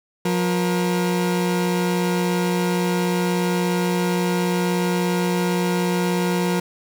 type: tone pair together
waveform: 30% pulse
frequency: 178.5 / 474.8 Hz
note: F3 / A#4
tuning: +38 / +32 cents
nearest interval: octave + perfect fourth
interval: 1694 cents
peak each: -17 / -23 dBFS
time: 0.25-6.6 s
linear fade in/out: 5 ms
effects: none